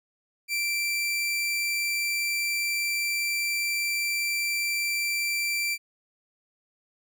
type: tone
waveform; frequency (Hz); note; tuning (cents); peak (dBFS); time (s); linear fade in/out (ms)
sawtooth; 2347; D7; -2; -22; 0.48-5.78; 50
effects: none